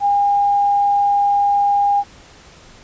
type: tone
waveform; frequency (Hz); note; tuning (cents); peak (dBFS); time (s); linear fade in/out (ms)
sine; 810; G#5; -43; -12; 0-2.04; 50
effects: pink hiss -44 dBFS RMS until 2.83 s + resampled to 16000 Hz